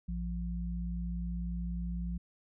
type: tone pair together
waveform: sine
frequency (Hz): 58.16 / 174.6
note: A#1 / F3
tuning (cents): -3 / 0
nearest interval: octave + perfect fifth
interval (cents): 1903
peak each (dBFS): -35 / -37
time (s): 0.08-2.18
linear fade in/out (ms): 10
effects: none